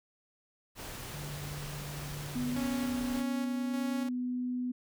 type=noise; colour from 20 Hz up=pink; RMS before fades=-43 dBFS; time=0.75-3.24 s; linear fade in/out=50 ms
type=tone; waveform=sine; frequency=146 Hz; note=D3; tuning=10 cents flat; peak=-40 dBFS; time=1.14-2.6 s; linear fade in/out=5 ms
type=tone with pitch glide; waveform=sine; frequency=246.9 to 248.9 Hz; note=B3 to B3; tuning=0 to +14 cents; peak=-31 dBFS; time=2.35-4.72 s; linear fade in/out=10 ms; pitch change=+14 cents; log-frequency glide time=3.31-4.25 s
type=tone with tremolo; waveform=sawtooth; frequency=277.2 Hz; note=C#4; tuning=in tune; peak=-32 dBFS; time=2.56-4.09 s; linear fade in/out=5 ms; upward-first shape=square; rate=1.7 Hz; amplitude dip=35%
effects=none